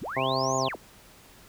sine linear two-way sweep, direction up then down, 36.58 to 6970 to 48.98 Hz, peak -32 dBFS, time 0.01-0.76 s, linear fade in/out 10 ms, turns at 0.57 s
harmonic tone, 132.1 Hz, C3, 17 cents sharp, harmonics 1 / 2 / 3 / 4 / 5 / 6 / 7 / 8, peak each -34 / -35 / -34 / -33 / -30 / -33 / -36 / -30 dBFS, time 0.16-0.69 s, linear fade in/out 10 ms
effects pink hiss -53 dBFS RMS until 1.48 s

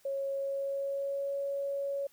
sine tone with pitch glide, 549 to 558 Hz, C#5 to C#5, -17 to +11 cents, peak -31 dBFS, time 0.05-2.07 s, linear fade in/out 5 ms, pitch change +28 cents, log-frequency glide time 0.32-1.36 s, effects white hiss -65 dBFS RMS until 2.12 s

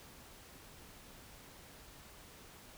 silence, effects pink hiss -56 dBFS RMS until 2.77 s

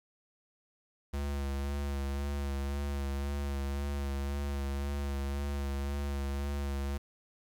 square tone with vibrato, 70.1 Hz, C#2, 20 cents sharp, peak -33 dBFS, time 1.13-6.98 s, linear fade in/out 10 ms, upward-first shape sine, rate 1.9 Hz, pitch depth 26 cents each way, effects 10-bit

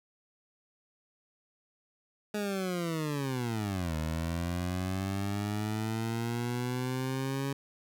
20% pulse linear two-way sweep, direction down then up, 211.3 to 77.78 to 138.8 Hz, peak -26 dBFS, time 2.34-7.53 s, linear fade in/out 5 ms, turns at 3.96 s, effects none

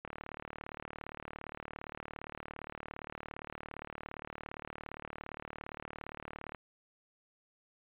click train, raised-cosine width 0.5 ms, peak -27 dBFS, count 244, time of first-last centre 0.05-6.547 s, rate 37.4 Hz, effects resampled to 8000 Hz

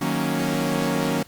sawtooth chord, D# minor seventh, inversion none, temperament equal, 155.56 / 185 / 233.1 / 277.2 Hz, D#3 / F#3 / A#3 / C#4, 0 / 0 / 0 / 0 cents, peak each -24 / -24 / -23 / -22 dBFS, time 0.01-1.23 s, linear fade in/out 5 ms, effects pink hiss -50 dBFS RMS until 1.27 s + Opus 32 kbps

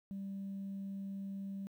sine tone, 196 Hz, G3, in tune, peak -38 dBFS, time 0.11-1.67 s, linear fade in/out 0 ms, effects tanh soft clip ceiling -37 dBFS + 12-bit

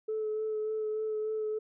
sine tone with vibrato, 432.5 Hz, A4, 30 cents flat, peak -29 dBFS, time 0.08-1.59 s, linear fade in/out 10 ms, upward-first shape sine, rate 3.4 Hz, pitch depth 16 cents each way, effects tanh soft clip ceiling -26 dBFS

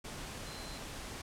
sine tone in noise, 4094 Hz, C8, 38 cents flat, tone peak -51 dBFS, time 0.46-0.78 s, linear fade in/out 10 ms, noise pink, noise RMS -44 dBFS, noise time 0.04-1.22 s, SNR -10 dB, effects low-pass 10000 Hz 12 dB/octave

